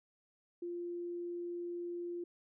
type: tone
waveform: sine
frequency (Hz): 347.9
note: F4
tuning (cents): -7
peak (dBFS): -38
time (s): 0.62-2.24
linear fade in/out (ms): 5
effects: none